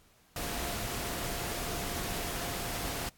sine tone in noise, 698.5 Hz, F5, in tune, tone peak -45 dBFS, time 0.36-3.09 s, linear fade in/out 2 ms, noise pink, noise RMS -36 dBFS, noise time 0.36-3.09 s, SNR -12 dB, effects pink hiss -64 dBFS RMS until 3.17 s + AAC 64 kbps

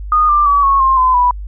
sine tone with pitch steps, 1230 / 1185.4 / 1142.3 / 1100.9 / 1060.9 / 1022.4 / 985.3 Hz, D#6 / D6 / D6 / C#6 / C6 / C6 / B5, -20 / +16 / -48 / -12 / +24 / -40 / -4 cents, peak -8 dBFS, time 0.12-1.31 s, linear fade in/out 2 ms, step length 170 ms, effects added 50 Hz sine -23 dBFS peak until 1.47 s

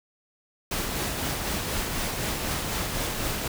pink noise with tremolo, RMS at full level -28 dBFS, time 0.71-3.48 s, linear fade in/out 5 ms, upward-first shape sine, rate 4 Hz, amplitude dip 30%, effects none

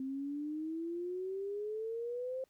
sine exponential sweep, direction up, 261.6 to 528 Hz, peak -36 dBFS, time 0-2.44 s, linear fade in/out 2 ms, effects pink hiss -75 dBFS RMS until 2.49 s

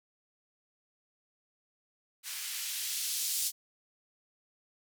violet noise with band-pass filter sweep, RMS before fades -35 dBFS, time 2.23-3.52 s, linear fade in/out 50 ms, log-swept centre 1700 to 5300 Hz, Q 0.91, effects none

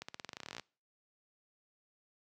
accelerating click train, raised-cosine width 0.2 ms, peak -25 dBFS, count 18, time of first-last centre 0.02-0.597 s, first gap 65 ms, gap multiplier 0.91, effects noise-tail reverb RT60 0.4 s tail -25 dB re dry + high-pass 100 Hz 12 dB/octave

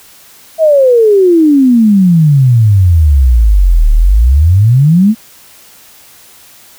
sine exponential two-way sweep, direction down then up, 659.3 to 36.28 to 229.2 Hz, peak -3 dBFS, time 0.58-5.15 s, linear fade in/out 50 ms, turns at 3.91 s, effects white hiss -39 dBFS RMS until 6.78 s

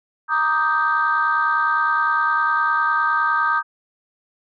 sine chord, Eb major seventh, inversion second, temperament equal, 932.3 / 1174.7 / 1244.5 / 1568 Hz, Bb5 / D6 / Eb6 / G6, 0 / 0 / 0 / 0 cents, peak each -24 / -25 / -19 / -20 dBFS, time 0.28-3.63 s, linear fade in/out 50 ms, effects tanh soft clip ceiling -8 dBFS

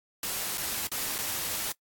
white noise with dropouts, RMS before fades -32 dBFS, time 0.23-1.72 s, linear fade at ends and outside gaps 2 ms, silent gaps 0.575-0.579 / 0.872-0.916 / 1.182-1.186 s, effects noise-tail reverb RT60 0.1 s tail -24 dB re dry + AAC 64 kbps

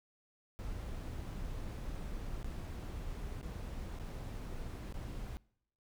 brown noise with dropouts, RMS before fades -42 dBFS, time 0.59-5.37 s, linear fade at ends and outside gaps 0 ms, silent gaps 2.429-2.445 / 3.414-3.429 / 3.989-3.997 / 4.924-4.942 s, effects noise-tail reverb RT60 0.7 s tail -23 dB re dry

